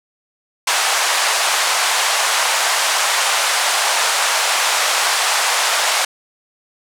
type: band-pass noise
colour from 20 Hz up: pink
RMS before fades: -17 dBFS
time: 0.67-6.05 s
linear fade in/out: 5 ms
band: 700 to 10000 Hz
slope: 24 dB/octave
effects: none